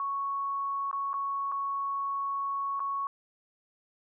sine tone with dropouts, 1108.7 Hz, C#6, in tune, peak -29 dBFS, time 0-3.07 s, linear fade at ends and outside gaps 1 ms, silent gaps 0.913-0.929 / 1.132-1.14 / 1.517-1.521 / 2.795-2.802 s, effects none

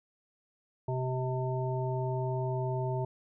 harmonic tone, 128.6 Hz, C3, 30 cents flat, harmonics 1 / 3 / 5 / 7, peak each -31 / -36 / -38 / -39 dBFS, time 0.88-3.05 s, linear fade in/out 5 ms, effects none

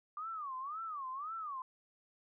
sine tone with vibrato, 1174.7 Hz, D6, in tune, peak -39 dBFS, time 0.17-1.62 s, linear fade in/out 2 ms, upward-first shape sine, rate 1.9 Hz, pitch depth 230 cents each way, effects none

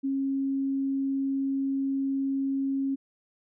sine tone, 271.9 Hz, C#4, 33 cents flat, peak -25 dBFS, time 0.03-2.96 s, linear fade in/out 20 ms, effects none

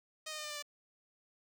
5% pulse tone with pitch steps, 622.3 / 614.8 / 607.4 / 600.1 / 592.8 / 585.7 Hz, D#5 / D#5 / D#5 / D5 / D5 / D5, 0 / -21 / -42 / +37 / +16 / -5 cents, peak -29 dBFS, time 0.26-0.626 s, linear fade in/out 10 ms, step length 61 ms, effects none

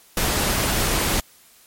pink noise, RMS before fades -21 dBFS, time 0.17-1.2 s, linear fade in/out 2 ms, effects white hiss -52 dBFS RMS until 1.66 s + MP3 64 kbps

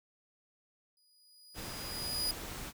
sawtooth tone with exponential growth, 4922 Hz, D#8, 20 cents flat, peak -27 dBFS, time 0.97-2.31 s, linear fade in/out 2 ms, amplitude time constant 290 ms
pink noise, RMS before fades -43 dBFS, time 1.54-2.73 s, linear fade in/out 50 ms
effects none

